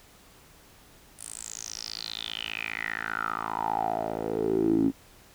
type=tone with band-pass filter sweep; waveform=10% pulse; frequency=55 Hz; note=A1; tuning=in tune; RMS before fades=-30 dBFS; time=1.17-4.92 s; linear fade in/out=50 ms; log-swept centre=9800 to 270 Hz; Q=7.2; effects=pink hiss -55 dBFS RMS until 5.34 s